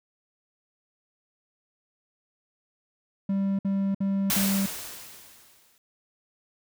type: tone bursts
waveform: triangle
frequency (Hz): 196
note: G3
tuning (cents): 0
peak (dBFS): -21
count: 4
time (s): 3.29-4.661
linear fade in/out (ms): 5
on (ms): 300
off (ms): 57
type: noise with exponential decay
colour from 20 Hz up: white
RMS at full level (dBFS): -24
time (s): 4.3-5.78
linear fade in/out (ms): 1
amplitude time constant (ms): 320
effects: none